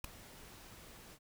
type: noise with ADSR envelope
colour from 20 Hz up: pink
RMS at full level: -38 dBFS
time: 0.04-1.19 s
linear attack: 4 ms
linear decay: 6 ms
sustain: -17 dB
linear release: 61 ms
effects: none